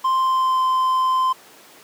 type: tone with pitch glide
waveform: triangle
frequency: 1046.5 to 1035.1 Hz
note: C6 to C6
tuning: 0 to -19 cents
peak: -14 dBFS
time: 0.04-1.33 s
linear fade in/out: 10 ms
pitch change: -19 cents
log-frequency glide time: 0.19-0.62 s
effects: pink hiss -46 dBFS RMS until 1.83 s + high-pass 300 Hz 12 dB/octave